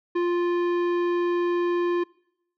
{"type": "tone with tanh clipping", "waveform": "triangle", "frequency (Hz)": 349.2, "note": "F4", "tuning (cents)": 0, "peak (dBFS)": -23, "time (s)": [0.15, 2.04], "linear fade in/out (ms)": 10, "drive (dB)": 18, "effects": ["noise-tail reverb RT60 0.8 s tail -25 dB re dry"]}